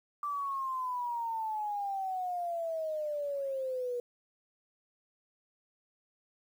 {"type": "exponential sweep", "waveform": "sine", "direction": "down", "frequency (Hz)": [1174.7, 482], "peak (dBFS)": -32, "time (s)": [0.23, 4], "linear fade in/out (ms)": 2, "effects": ["10-bit"]}